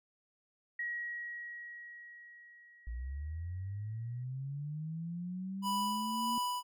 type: tone with exponential decay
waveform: sine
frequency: 1904 Hz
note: A#6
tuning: 36 cents sharp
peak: -34 dBFS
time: 0.79-4.24 s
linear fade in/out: 5 ms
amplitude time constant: 750 ms
type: linear sweep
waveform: sine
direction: up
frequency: 56 to 234.9 Hz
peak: -37 dBFS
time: 2.87-6.38 s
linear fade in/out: 0 ms
type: tone with tremolo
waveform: square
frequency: 987.8 Hz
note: B5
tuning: in tune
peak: -32 dBFS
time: 5.62-6.63 s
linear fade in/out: 50 ms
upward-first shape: sine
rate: 1.7 Hz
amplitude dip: 40%
effects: none